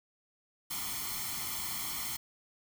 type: noise with comb filter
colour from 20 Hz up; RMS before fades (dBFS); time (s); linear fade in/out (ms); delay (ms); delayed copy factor
white; -37; 0.7-2.17; 10; 0.93; +0.8
effects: none